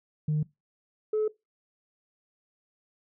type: tone pair in turn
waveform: sine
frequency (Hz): 152 / 429.9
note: D#3 / A4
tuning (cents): -40 / -40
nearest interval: octave + tritone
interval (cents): 1800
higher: second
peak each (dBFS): -22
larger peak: neither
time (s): 0.28-0.43 / 1.13-1.28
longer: neither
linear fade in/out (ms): 5
effects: noise-tail reverb RT60 0.2 s tail -21 dB re dry + tanh soft clip ceiling -21 dBFS